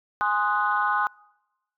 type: chord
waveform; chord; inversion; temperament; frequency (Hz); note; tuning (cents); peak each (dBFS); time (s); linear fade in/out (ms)
sine; Ab dominant seventh; none; equal; 830.6 / 1046.5 / 1244.5 / 1480; Ab5 / C6 / Eb6 / Gb6; 0 / 0 / 0 / 0; -26; 0.21-1.07; 0
effects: noise-tail reverb RT60 1.0 s tail -26 dB re dry + tanh soft clip ceiling -11 dBFS